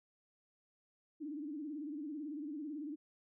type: tone with vibrato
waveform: sine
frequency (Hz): 297.6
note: D4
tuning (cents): +23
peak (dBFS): -40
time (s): 1.2-2.96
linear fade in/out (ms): 20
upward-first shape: sine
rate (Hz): 18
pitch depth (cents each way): 120
effects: none